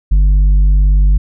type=tone with tanh clipping; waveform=sine; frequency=49 Hz; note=G1; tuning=in tune; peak=-7 dBFS; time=0.11-1.18 s; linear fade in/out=10 ms; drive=5 dB; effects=none